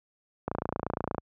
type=click train; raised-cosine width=1 ms; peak=-15 dBFS; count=21; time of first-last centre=0.48-1.182 s; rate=28.5 Hz; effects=high-pass 60 Hz 12 dB/octave